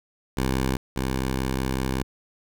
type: tone pair in turn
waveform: 10% pulse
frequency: 65.41 / 65.41 Hz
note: C2 / C2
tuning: 0 / 0 cents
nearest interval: unison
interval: 0 cents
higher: neither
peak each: -14 / -16 dBFS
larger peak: first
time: 0.37-0.77 / 0.96-2.03 s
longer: second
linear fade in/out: 5 ms
effects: none